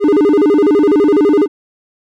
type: tone with vibrato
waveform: triangle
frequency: 349.2 Hz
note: F4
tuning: in tune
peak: -5 dBFS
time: 0-1.48 s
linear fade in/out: 50 ms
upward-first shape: square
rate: 12 Hz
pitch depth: 270 cents each way
effects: none